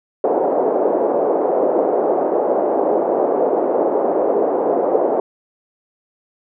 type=band-pass noise; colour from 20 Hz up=pink; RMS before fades=-17 dBFS; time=0.24-5.2 s; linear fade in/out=2 ms; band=370 to 700 Hz; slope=24 dB/octave; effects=none